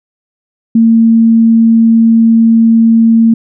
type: tone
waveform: sine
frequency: 227.2 Hz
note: A#3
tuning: 44 cents flat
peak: -3 dBFS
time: 0.75-3.34 s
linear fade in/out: 5 ms
effects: none